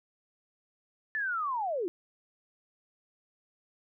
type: linear sweep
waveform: sine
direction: down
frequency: 1775 to 321.7 Hz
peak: -29 dBFS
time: 1.15-1.88 s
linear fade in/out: 0 ms
effects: none

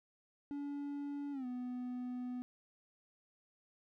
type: tone with pitch glide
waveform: triangle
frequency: 285.6 to 248.6 Hz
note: D4 to B3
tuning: -48 to +12 cents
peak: -37 dBFS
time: 0.51-2.42 s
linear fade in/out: 0 ms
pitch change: -240 cents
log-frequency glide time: 1.32-1.46 s
effects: none

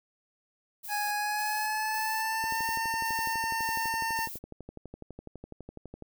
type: noise with tremolo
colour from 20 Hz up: violet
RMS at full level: -41 dBFS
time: 0.83-4.39 s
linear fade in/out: 20 ms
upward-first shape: square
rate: 1.8 Hz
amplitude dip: 65%
type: tone with pitch glide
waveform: 25% pulse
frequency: 830.6 to 905.8 Hz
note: G#5 to A#5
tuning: 0 to -50 cents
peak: -25 dBFS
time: 0.88-4.29 s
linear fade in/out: 50 ms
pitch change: +150 cents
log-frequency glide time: 1.16-2.65 s
type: click train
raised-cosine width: 2 ms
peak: -29 dBFS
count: 44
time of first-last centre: 2.44-6.023 s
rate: 12 Hz
effects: none

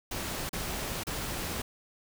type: noise with dropouts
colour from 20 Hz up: pink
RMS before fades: -35 dBFS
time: 0.11-1.62 s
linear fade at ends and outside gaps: 5 ms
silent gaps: 0.493-0.53 / 1.036-1.068 s
effects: none

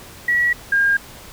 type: tone pair in turn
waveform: sine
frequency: 1929 / 1613.7 Hz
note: B6 / G6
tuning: -41 / +50 cents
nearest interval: minor third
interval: 309 cents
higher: first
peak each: -14 / -13 dBFS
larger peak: second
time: 0.28-0.53 / 0.72-0.97 s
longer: neither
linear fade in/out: 5 ms
effects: pink hiss -40 dBFS RMS until 1.32 s

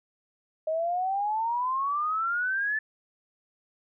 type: exponential sweep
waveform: sine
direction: up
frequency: 622.3 to 1760 Hz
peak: -25 dBFS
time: 0.67-2.79 s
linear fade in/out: 5 ms
effects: none

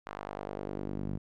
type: tone with band-pass filter sweep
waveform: sawtooth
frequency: 49.86 Hz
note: G1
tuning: 30 cents sharp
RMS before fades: -38 dBFS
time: 0.06-1.18 s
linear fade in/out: 10 ms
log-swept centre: 1200 to 180 Hz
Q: 1.2
effects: none

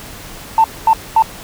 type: tone bursts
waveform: sine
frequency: 893 Hz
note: A5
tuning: 25 cents sharp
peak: -5 dBFS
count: 3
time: 0.58-1.223 s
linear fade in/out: 2 ms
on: 61 ms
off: 230 ms
effects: tanh soft clip ceiling -1 dBFS + pink hiss -33 dBFS RMS until 1.43 s

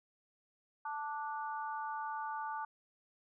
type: harmonic tone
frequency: 293.7 Hz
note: D4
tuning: in tune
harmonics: 3 / 4 / 5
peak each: -39 / -43 / -46 dBFS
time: 0.85-2.65 s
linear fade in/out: 5 ms
effects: none

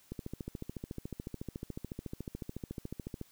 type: click train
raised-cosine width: 3 ms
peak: -26 dBFS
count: 44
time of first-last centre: 0.12-3.214 s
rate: 13.9 Hz
effects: white hiss -64 dBFS RMS until 3.31 s

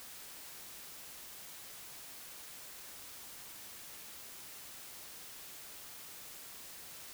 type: silence
effects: white hiss -50 dBFS RMS until 7.13 s

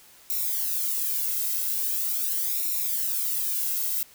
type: noise with flanger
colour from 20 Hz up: violet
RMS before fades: -27 dBFS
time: 0.3-4.03 s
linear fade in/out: 0 ms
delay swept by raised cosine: 0.63 to 1.73 ms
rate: 0.42 Hz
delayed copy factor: -1
effects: white hiss -53 dBFS RMS until 4.14 s

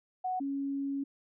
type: tone pair in turn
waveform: sine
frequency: 740 / 277.2 Hz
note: F#5 / C#4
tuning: 0 / 0 cents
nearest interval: octave + perfect fourth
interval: 1700 cents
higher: first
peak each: -30 / -31 dBFS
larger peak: first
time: 0.24-0.4 / 0.4-1.04 s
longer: second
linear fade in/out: 10 ms
effects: none

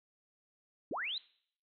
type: linear sweep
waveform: sine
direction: up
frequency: 196.9 to 4105 Hz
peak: -35 dBFS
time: 0.91-1.18 s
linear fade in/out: 2 ms
effects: noise-tail reverb RT60 0.6 s tail -22 dB re dry

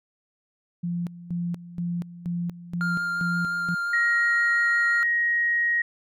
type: tone with tremolo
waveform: sine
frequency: 173.3 Hz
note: F3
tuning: 13 cents flat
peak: -25 dBFS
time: 0.83-3.75 s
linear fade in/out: 10 ms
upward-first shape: square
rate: 2.1 Hz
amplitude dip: 80%
type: tone with vibrato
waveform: triangle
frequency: 1400 Hz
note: F6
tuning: 4 cents sharp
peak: -23 dBFS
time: 2.81-5.03 s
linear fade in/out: 0 ms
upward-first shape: sine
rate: 5.7 Hz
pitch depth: 9 cents each way
type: tone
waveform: sine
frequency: 1886 Hz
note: A#6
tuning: 20 cents sharp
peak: -20 dBFS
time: 3.93-5.82 s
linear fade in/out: 5 ms
effects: none

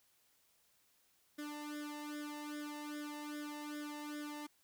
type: tone with flanger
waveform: sawtooth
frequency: 296.5 Hz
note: D4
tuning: 17 cents sharp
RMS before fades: -45 dBFS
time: 1.38-4.47 s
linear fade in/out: 10 ms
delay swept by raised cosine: 0.57 to 1.09 ms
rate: 2.5 Hz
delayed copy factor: +1
effects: white hiss -73 dBFS RMS until 4.63 s

